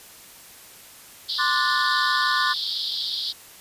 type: band-pass noise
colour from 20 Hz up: pink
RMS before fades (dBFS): -28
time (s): 1.28-3.33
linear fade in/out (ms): 20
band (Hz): 3300 to 5000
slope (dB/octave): 96
type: chord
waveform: triangle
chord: D dominant seventh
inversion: third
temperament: equal with one note detuned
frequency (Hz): 1046.5 / 1174.7 / 1467.2 / 1760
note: C6 / D6 / F#6 / A6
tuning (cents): 0 / 0 / -15 / 0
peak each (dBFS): -24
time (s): 1.38-2.54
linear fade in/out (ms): 20
effects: white hiss -46 dBFS RMS until 3.6 s + resampled to 32000 Hz